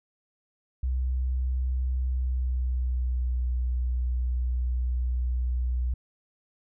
sine tone with pitch glide, 63.7 to 61.71 Hz, C2 to B1, -46 to -1 cents, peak -24 dBFS, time 0.83-5.94 s, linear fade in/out 5 ms, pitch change -55 cents, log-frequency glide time 2.02-3.42 s, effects none

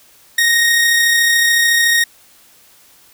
sawtooth tone with amplitude modulation, 1864.7 Hz, A#6, in tune, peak -6 dBFS, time 0.38-2.04 s, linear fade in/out 5 ms, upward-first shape sine, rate 33.8 Hz, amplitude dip 25%, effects white hiss -48 dBFS RMS until 3.13 s

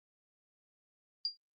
sine tone with exponential decay, 4783 Hz, D8, 31 cents sharp, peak -27 dBFS, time 1.25-1.37 s, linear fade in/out 1 ms, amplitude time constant 26 ms, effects Opus 32 kbps

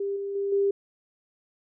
sine tone with level steps, 398.1 Hz, G4, 27 cents sharp, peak -26 / -29 / -25 / -20 dBFS, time 0-0.71 s, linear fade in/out 5 ms, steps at 0.16 / 0.35 / 0.52 s, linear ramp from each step 5 ms, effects none

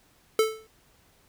square tone with exponential decay, 439.1 Hz, A4, 4 cents flat, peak -17 dBFS, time 0.39-0.67 s, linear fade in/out 2 ms, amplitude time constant 59 ms, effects pink hiss -62 dBFS RMS until 1.28 s

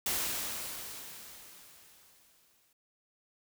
white noise with exponential decay, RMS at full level -31 dBFS, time 0.06-2.73 s, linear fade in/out 2 ms, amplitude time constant 580 ms, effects none

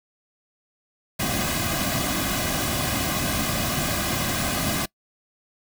pink noise with comb filter, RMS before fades -25 dBFS, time 1.19-4.86 s, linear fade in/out 10 ms, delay 2.2 ms, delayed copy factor -0.7, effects noise-tail reverb RT60 0.1 s tail -24 dB re dry

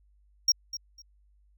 triangle tone with echo, 5588 Hz, F8, in tune, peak -17 dBFS, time 0.48-0.52 s, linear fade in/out 5 ms, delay 250 ms, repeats 2, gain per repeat -14 dB, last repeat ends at 1.02 s, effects added 50 Hz sine -60 dBFS peak until 1.57 s

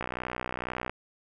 click train, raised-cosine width 0.5 ms, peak -17 dBFS, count 56, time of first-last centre 0.01-0.896 s, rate 62.1 Hz, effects none

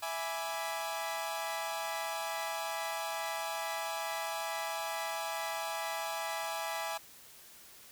sawtooth chord, E dominant seventh, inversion none, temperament equal, 659.3 / 830.6 / 987.8 / 1174.7 Hz, E5 / G#5 / B5 / D6, 0 / 0 / 0 / 0 cents, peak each -36 / -35 / -39 / -40 dBFS, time 0.02-6.98 s, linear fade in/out 10 ms, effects white hiss -55 dBFS RMS until 7.91 s

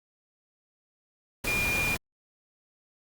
sine tone in noise, 2413 Hz, D7, 46 cents sharp, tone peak -26 dBFS, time 1.47-1.95 s, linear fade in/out 5 ms, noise pink, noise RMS -32 dBFS, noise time 1.44-1.97 s, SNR +3 dB, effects Opus 48 kbps

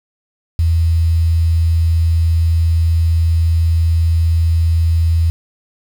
sine tone with quantisation, 82.6 Hz, E2, 4 cents sharp, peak -10 dBFS, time 0.59-5.3 s, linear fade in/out 0 ms, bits 6, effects none

